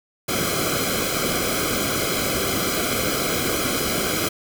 pink noise with comb filter, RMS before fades -23 dBFS, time 0.28-4.29 s, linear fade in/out 10 ms, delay 1.1 ms, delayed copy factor -0.9, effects none

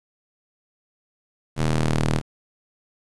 sawtooth ring-modulated tone, 79 Hz, D#2, 27 cents sharp, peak -12 dBFS, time 1.56-2.22 s, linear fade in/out 50 ms, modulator 59.5 Hz, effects resampled to 24000 Hz + 8-bit

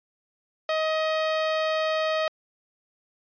sawtooth tone, 630 Hz, D#5, 21 cents sharp, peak -19 dBFS, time 0.69-2.28 s, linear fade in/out 2 ms, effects resampled to 11025 Hz

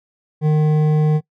triangle tone with hard clipping, 153 Hz, D#3, 29 cents flat, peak -14 dBFS, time 0.41-1.21 s, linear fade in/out 50 ms, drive 13 dB, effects noise-tail reverb RT60 0.1 s tail -22 dB re dry

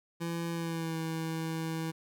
25% pulse tone with pitch glide, 168.3 to 162 Hz, E3 to E3, +36 to -30 cents, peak -29 dBFS, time 0.2-1.92 s, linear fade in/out 20 ms, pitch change -66 cents, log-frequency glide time 0.52-0.97 s, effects none

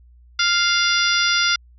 harmonic tone with a mistuned harmonic, 698.5 Hz, F5, in tune, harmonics 2 / 3 / 4 / 5 / 6 / 7 / 8, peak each -20 / -24 / -26 / -23 / -31 / -22 / -27 dBFS, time 0.39-1.56 s, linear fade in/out 5 ms, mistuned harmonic 8, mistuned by +30 cents, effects added 60 Hz sine -46 dBFS peak until 1.78 s

